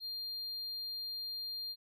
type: tone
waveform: triangle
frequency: 4200 Hz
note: C8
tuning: 6 cents sharp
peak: -37 dBFS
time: 0-1.76 s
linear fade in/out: 50 ms
effects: none